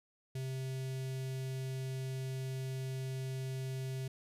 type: tone with notch filter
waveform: square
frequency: 131.6 Hz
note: C3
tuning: 10 cents sharp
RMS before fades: -39 dBFS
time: 0.35-4.08 s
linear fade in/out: 5 ms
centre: 1100 Hz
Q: 0.73
effects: resampled to 32000 Hz